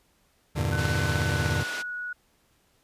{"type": "chord", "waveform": "40% pulse", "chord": "E half-diminished seventh", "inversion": "none", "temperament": "just", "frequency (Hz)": [82.41, 98.89, 118.67, 148.33], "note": ["E2", "G2", "Bb2", "D3"], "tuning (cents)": [0, 16, 31, 18], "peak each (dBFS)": [-29, -30, -30, -29], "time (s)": [0.55, 1.64], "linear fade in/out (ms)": 20}
{"type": "tone with pitch glide", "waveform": "sine", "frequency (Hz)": [1500, 1463.2], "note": ["F#6", "F#6"], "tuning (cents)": [23, -20], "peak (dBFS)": -31, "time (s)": [0.72, 2.13], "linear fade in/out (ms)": 5, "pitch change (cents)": -43, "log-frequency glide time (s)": [1.29, 1.65]}
{"type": "band-pass noise", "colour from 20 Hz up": "white", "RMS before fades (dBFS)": -37, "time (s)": [0.77, 1.83], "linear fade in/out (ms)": 20, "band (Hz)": [250, 4300], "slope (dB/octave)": 12}
{"effects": ["pink hiss -66 dBFS RMS until 2.83 s", "resampled to 32000 Hz"]}